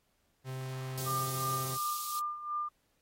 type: tone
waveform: 45% pulse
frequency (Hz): 130.81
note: C3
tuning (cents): 0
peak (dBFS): -37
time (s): 0.44-1.78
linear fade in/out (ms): 50
type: high-pass noise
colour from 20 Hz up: white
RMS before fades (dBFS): -40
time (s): 0.97-2.2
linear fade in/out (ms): 10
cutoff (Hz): 3500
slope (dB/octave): 24
type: tone with tremolo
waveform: sine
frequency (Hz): 1199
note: D6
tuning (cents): +36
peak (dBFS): -31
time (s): 1.06-2.69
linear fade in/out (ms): 10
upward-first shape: sine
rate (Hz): 2.8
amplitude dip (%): 70
effects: pink hiss -75 dBFS RMS until 3.01 s + AAC 48 kbps